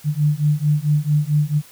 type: beating tone pair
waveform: sine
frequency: 146.83 / 151.33 Hz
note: D3 / D#3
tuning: 0 / -48 cents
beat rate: 4.5 Hz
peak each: -18 dBFS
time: 0.04-1.62 s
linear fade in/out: 50 ms
effects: white hiss -46 dBFS RMS until 1.71 s